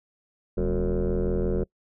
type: tone with frequency modulation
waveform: sine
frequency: 195.7 Hz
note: G3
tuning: 3 cents flat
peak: -20 dBFS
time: 0.57-1.64 s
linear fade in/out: 10 ms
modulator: 85.8 Hz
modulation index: 3.5
effects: noise-tail reverb RT60 0.1 s tail -25 dB re dry + tanh soft clip ceiling -20 dBFS